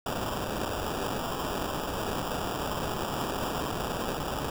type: noise with sample-and-hold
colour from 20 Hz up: violet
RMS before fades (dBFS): -32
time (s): 0.06-4.5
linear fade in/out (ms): 2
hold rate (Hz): 2100
effects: none